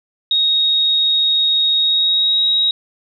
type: tone with pitch glide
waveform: sine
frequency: 3754 to 3806 Hz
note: A#7 to A#7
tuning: +11 to +35 cents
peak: -12 dBFS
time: 0.31-2.71 s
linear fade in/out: 2 ms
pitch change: +24 cents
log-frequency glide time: 1.76-2.45 s
effects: none